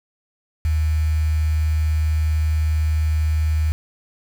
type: tone with quantisation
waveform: sine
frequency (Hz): 77.78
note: D#2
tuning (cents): 0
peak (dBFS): -16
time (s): 0.65-3.72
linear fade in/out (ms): 0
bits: 6
effects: none